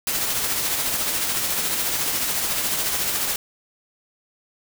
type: noise with tremolo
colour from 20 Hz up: white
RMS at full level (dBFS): -22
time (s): 0.07-3.36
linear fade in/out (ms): 2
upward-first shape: triangle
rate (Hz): 14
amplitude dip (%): 40
effects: none